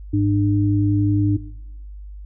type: tone pair together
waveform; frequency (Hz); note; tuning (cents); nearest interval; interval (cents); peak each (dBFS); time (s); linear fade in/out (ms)
sine; 103.75 / 300.3; G#2 / D4; -1 / +39; octave + tritone; 1840; -18; 0.13-1.37; 10
effects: noise-tail reverb RT60 1.0 s tail -21 dB re dry + added 50 Hz sine -33 dBFS peak until 2.25 s